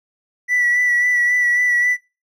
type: tone with vibrato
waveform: triangle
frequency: 1959 Hz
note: B6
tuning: 15 cents flat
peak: -11 dBFS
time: 0.48-1.97 s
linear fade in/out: 50 ms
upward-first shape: sine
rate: 3.7 Hz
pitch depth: 23 cents each way
effects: noise-tail reverb RT60 0.3 s tail -24 dB re dry + tanh soft clip ceiling -9 dBFS